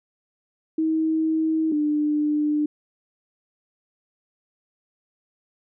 sine tone pair in turn, 318.1 / 298.9 Hz, D#4 / D4, +38 / +31 cents, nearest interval minor second, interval 107 cents, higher first, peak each -19 dBFS, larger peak neither, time 0.78-1.72 / 1.72-2.66 s, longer neither, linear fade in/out 5 ms, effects none

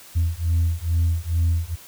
sine beating tone pair, 82.41 / 84.71 Hz, E2 / E2, 0 / +48 cents, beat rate 2.3 Hz, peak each -20 dBFS, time 0.15-1.76 s, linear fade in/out 20 ms, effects tanh soft clip ceiling -14 dBFS + white hiss -45 dBFS RMS until 1.87 s

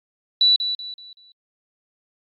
sine tone with echo, 3951 Hz, B7, in tune, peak -12 dBFS, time 0.41-0.56 s, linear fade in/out 2 ms, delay 190 ms, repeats 4, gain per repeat -9 dB, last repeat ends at 1.32 s, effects AAC 32 kbps

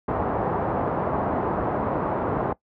white low-pass noise, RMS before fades -25 dBFS, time 0.08-2.53 s, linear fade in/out 5 ms, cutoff 990 Hz, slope 24 dB/octave, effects noise-tail reverb RT60 0.1 s tail -20 dB re dry + high-pass 60 Hz 12 dB/octave

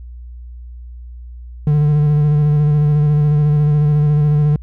triangle tone with vibrato, 148.6 Hz, D3, 21 cents sharp, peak -8 dBFS, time 1.67-4.56 s, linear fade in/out 2 ms, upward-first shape square, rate 14 Hz, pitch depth 21 cents each way, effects added 60 Hz sine -30 dBFS peak until 4.62 s

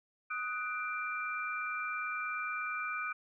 sine tone cluster, 1254 / 1483 / 2361 Hz, D#6 / F#6 / D7, +13 / +4 / +9 cents, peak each -38 / -39 / -39 dBFS, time 0.3-3.13 s, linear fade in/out 10 ms, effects none

